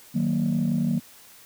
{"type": "chord", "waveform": "sine", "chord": "D# minor", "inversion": "none", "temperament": "just", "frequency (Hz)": [155.56, 186.68, 233.3], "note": ["D#3", "F#3", "A#3"], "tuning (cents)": [0, 16, 2], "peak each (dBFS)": [-25, -25, -23], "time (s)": [0.14, 1], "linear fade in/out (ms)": 20, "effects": ["tanh soft clip ceiling -16 dBFS", "white hiss -50 dBFS RMS until 1.45 s"]}